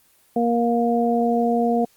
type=harmonic tone; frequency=235.3 Hz; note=A#3; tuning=16 cents sharp; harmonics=1 / 2 / 3; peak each=-20 / -22 / -22 dBFS; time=0.36-1.85 s; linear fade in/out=5 ms; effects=white hiss -58 dBFS RMS until 1.96 s + Opus 24 kbps